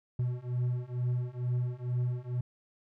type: beating tone pair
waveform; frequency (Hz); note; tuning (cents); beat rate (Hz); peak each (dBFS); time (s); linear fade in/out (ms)
triangle; 122.4 / 124.6; B2 / B2; -15 / +16; 2.2; -31 / -30; 0.19-2.41; 5
effects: none

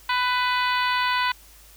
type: harmonic tone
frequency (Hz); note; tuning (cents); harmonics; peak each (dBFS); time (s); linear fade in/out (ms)
497.7; B4; +13; 2 / 3 / 4 / 5 / 6 / 7 / 8 / 9; -23 / -27 / -29 / -31 / -33 / -34 / -35 / -36; 0.09-1.32; 5
effects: added 51 Hz sine -51 dBFS peak until 1.76 s + white hiss -51 dBFS RMS until 1.76 s

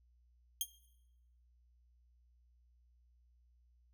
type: tone with exponential decay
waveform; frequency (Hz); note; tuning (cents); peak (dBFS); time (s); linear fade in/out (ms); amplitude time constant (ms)
10% pulse; 3215; G7; +43; -21; 0.61-0.68; 2; 15
effects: noise-tail reverb RT60 0.9 s tail -18 dB re dry + added 60 Hz sine -66 dBFS peak until 3.93 s

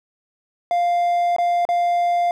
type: tone with dropouts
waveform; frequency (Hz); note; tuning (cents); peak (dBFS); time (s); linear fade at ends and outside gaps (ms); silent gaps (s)
triangle; 698.5; F5; 0; -14; 0.71-2.31; 1; 1.364-1.384 / 1.652-1.689
effects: none

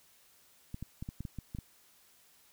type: clicks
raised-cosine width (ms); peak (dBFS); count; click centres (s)
5; -27; 9; 0.744 / 0.826 / 1.025 / 1.089 / 1.206 / 1.252 / 1.387 / 1.549 / 1.587
effects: white hiss -64 dBFS RMS until 2.52 s

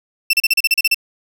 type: tone bursts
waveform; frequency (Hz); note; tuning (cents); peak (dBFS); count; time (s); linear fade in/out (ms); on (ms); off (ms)
30% pulse; 2676; E7; +25; -8; 10; 0.3-0.945; 5; 33; 35
effects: none

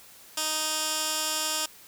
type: tone with band-pass filter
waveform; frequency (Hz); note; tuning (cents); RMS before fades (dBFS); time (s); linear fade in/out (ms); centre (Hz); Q
15% pulse; 311.1; D#4; 0; -29; 0.37-1.66; 5; 7300; 0.88
effects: white hiss -51 dBFS RMS until 1.87 s

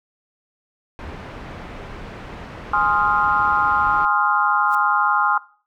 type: low-pass noise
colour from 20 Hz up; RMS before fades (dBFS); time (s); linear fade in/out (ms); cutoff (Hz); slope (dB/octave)
pink; -35; 0.99-4.05; 0; 2100; 12
type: chord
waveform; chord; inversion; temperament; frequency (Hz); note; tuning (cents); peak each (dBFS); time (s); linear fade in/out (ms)
sine; F minor seventh; first; equal; 830.6 / 1046.5 / 1244.5 / 1396.9; Ab5 / C6 / Eb6 / F6; 0 / 0 / 0 / 0; -21; 2.73-5.38; 5
type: noise with exponential growth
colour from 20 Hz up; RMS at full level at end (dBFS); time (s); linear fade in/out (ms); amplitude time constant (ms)
white; -36; 4.66-4.75; 2; 19
effects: noise-tail reverb RT60 0.4 s tail -19 dB re dry

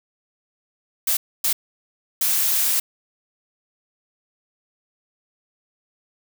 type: noise bursts at uneven times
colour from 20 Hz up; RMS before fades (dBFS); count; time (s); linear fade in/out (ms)
blue; -20; 3; 1.07-1.17 / 1.44-1.53 / 2.21-2.8; 5
effects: none

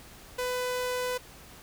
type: tone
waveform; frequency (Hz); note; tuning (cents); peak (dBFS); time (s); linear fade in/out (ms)
sawtooth; 499.6; B4; +20; -25; 0.38-1.18; 10
effects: pink hiss -50 dBFS RMS until 1.62 s

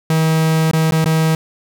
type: tone with dropouts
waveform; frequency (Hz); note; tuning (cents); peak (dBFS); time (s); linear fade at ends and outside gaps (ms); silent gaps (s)
45% pulse; 159.7; D#3; +45; -12; 0.1-1.35; 2; 0.713-0.733 / 0.91-0.921 / 1.044-1.058
effects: none

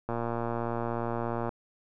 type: click train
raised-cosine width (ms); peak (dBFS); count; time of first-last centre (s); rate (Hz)
1; -18; 165; 0.09-1.492; 117
effects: none

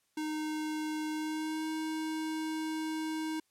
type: tone with pitch glide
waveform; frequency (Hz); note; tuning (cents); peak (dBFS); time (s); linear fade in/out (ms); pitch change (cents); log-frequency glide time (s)
square; 308.7 to 315; D#4 to D#4; -14 to +21; -34; 0.17-3.4; 5; +35; 1.11-1.69
effects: white hiss -75 dBFS RMS until 3.5 s + low-pass 12000 Hz 12 dB/octave

